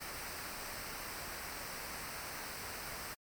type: noise with comb filter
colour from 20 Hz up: pink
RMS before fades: -44 dBFS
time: 0-3.15 s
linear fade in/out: 20 ms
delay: 0.29 ms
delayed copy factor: -0.6
effects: MP3 96 kbps